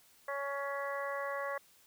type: harmonic tone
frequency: 279.7 Hz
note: C#4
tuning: 16 cents sharp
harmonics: 2 / 3 / 4 / 5 / 6 / 7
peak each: -38 / -47 / -40 / -49 / -44 / -44 dBFS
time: 0.28-1.58 s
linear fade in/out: 5 ms
effects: white hiss -64 dBFS RMS until 1.86 s